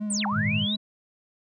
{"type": "tone with vibrato", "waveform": "triangle", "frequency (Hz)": 207.7, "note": "G#3", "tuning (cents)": 0, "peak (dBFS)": -25, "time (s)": [0, 0.77], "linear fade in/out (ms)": 20, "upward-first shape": "triangle", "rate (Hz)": 5.8, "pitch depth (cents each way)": 41}
{"type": "linear two-way sweep", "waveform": "sine", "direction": "down then up", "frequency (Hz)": [9300, 750, 3956], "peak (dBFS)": -26, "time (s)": [0.1, 0.76], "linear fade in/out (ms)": 5, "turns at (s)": 0.26}
{"type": "chord", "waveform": "sine", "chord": "Ab suspended second", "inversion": "none", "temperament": "equal with one note detuned", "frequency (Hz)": [103.83, 115.94, 155.56], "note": ["Ab2", "Bb2", "Eb3"], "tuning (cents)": [0, -9, 0], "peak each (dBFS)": -30, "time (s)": [0.31, 0.67], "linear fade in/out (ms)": 50}
{"effects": []}